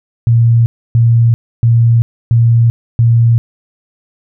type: tone bursts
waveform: sine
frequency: 116.54 Hz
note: A#2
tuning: in tune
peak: -5 dBFS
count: 5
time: 0.27-3.38 s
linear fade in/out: 0 ms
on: 390 ms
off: 290 ms
effects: none